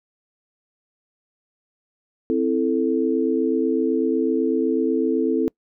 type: chord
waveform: sine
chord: A minor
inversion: first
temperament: equal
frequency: 261.6 / 329.6 / 440 Hz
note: C4 / E4 / A4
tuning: 0 / 0 / 0 cents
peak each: -22 dBFS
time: 2.3-5.48 s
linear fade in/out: 0 ms
effects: noise-tail reverb RT60 0.1 s tail -26 dB re dry